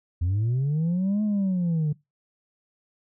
sine linear two-way sweep, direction up then down, 82.41 to 214.3 to 145.9 Hz, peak -19 dBFS, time 0.21-1.93 s, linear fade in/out 10 ms, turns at 1.23 s, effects noise-tail reverb RT60 0.2 s tail -22 dB re dry + tanh soft clip ceiling -20 dBFS

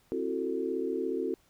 sine chord, F# half-diminished seventh, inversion second, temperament just, 266.4 / 333 / 370 / 444 Hz, C4 / E4 / F#4 / A4, +31 / +18 / 0 / +16 cents, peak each -36 / -36 / -33 / -34 dBFS, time 0.12-1.34 s, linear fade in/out 0 ms, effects pink hiss -66 dBFS RMS until 1.49 s

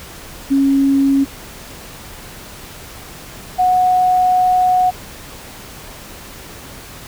sine tone pair in turn, 274.7 / 733.4 Hz, C#4 / F#5, -16 / -15 cents, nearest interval octave + perfect fourth, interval 1701 cents, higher second, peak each -10 / -10 dBFS, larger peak neither, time 0.5-1.25 / 3.58-4.91 s, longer second, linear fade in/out 20 ms, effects pink hiss -35 dBFS RMS until 7.07 s

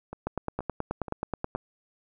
two click trains, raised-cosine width 1 ms, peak -15 / -23 dBFS, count 13 / 4, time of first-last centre 0.27-1.551 / 0.13-1.559 s, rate 9.37 / 2.1 Hz, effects none

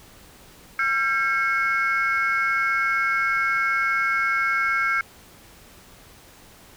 sine tone cluster, 1358 / 1597 / 2185 Hz, F6 / G6 / C#7, -49 / +32 / -26 cents, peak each -23 dBFS, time 0.79-5.01 s, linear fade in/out 2 ms, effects tanh soft clip ceiling -13 dBFS + pink hiss -49 dBFS RMS until 6.76 s

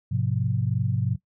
sine chord, F diminished, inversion first, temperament equal with one note detuned, 103.83 / 126.65 / 174.61 Hz, Ab2 / Cb3 / F3, 0 / +44 / 0 cents, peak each -26 / -25 / -30 dBFS, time 0.11-1.16 s, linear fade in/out 10 ms, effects noise-tail reverb RT60 0.1 s tail -17 dB re dry

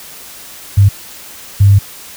sine tone bursts at uneven times, 99.8 Hz, G2, 32 cents sharp, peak -3 dBFS, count 2, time 0.77-0.89 / 1.6-1.79 s, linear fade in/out 10 ms, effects white hiss -33 dBFS RMS until 2.16 s

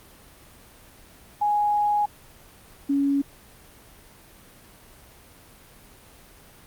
sine tone pair in turn, 830.6 / 279.8 Hz, G#5 / C#4, 0 / +16 cents, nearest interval octave + perfect fifth, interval 1884 cents, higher first, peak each -19 dBFS, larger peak neither, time 1.41-2.06 / 2.89-3.22 s, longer first, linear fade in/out 10 ms, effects pink hiss -50 dBFS RMS until 6.66 s + Opus 32 kbps

